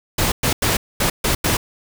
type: noise bursts at uneven times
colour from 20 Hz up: pink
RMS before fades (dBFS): -18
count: 6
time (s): 0.18-0.32 / 0.43-0.53 / 0.62-0.77 / 1-1.1 / 1.24-1.35 / 1.44-1.57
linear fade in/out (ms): 5
effects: none